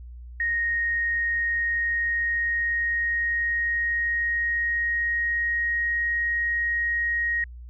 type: tone with pitch glide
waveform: sine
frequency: 1864.7 to 1879.8 Hz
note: A#6 to A#6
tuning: 0 to +14 cents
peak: -22 dBFS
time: 0.4-7.44 s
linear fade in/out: 2 ms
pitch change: +14 cents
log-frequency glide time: 1.43-6.07 s
effects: added 60 Hz sine -38 dBFS peak until 7.69 s